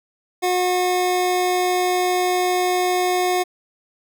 square tone pair together, 362.5 / 725 Hz, F#4 / F#5, -35 / -35 cents, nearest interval octave, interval 1200 cents, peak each -21 dBFS, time 0.42-3.44 s, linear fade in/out 20 ms, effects none

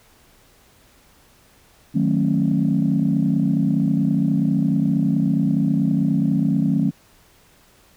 sine chord, D# half-diminished seventh, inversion none, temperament equal with one note detuned, 155.56 / 185 / 220 / 272.1 Hz, D#3 / F#3 / A3 / C#4, 0 / 0 / 0 / -32 cents, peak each -21 dBFS, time 1.94-6.91 s, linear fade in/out 20 ms, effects tanh soft clip ceiling -8 dBFS + pink hiss -54 dBFS RMS until 7.96 s

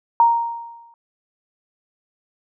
sine tone with exponential decay, 932.3 Hz, A#5, in tune, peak -8 dBFS, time 0.2-0.94 s, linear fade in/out 1 ms, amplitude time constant 160 ms, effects none

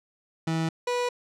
30% pulse tone pair in turn, 162.3 / 489.5 Hz, E3 / B4, -27 / -15 cents, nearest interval octave + perfect fifth, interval 1912 cents, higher second, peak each -22 dBFS, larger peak neither, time 0.47-0.69 / 0.87-1.09 s, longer neither, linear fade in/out 5 ms, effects low-pass 7000 Hz 12 dB/octave

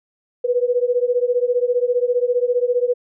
sine beating tone pair, 483.9 / 498.9 Hz, B4 / B4, -35 / +17 cents, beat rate 15 Hz, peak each -18 / -19 dBFS, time 0.44-2.94 s, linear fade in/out 10 ms, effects none

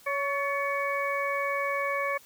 harmonic tone with a mistuned harmonic, 560 Hz, C#5, 18 cents sharp, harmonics 1 / 2 / 3 / 4, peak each -31 / -31 / -35 / -32 dBFS, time 0.06-2.18 s, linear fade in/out 10 ms, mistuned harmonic 3, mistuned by +53 cents, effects white hiss -55 dBFS RMS until 2.25 s

